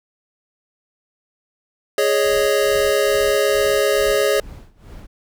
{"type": "chord", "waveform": "square", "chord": "Ab suspended fourth", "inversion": "none", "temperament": "equal", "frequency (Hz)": [415.3, 554.4, 622.3], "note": ["Ab4", "Db5", "Eb5"], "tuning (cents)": [0, 0, 0], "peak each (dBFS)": [-19, -19, -23], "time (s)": [1.98, 4.4], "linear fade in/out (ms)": 2}
{"type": "noise with tremolo", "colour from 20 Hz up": "brown", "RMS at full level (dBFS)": -35, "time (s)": [2.24, 5.07], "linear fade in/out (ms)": 10, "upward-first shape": "sine", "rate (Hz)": 2.3, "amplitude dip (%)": 90}
{"effects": []}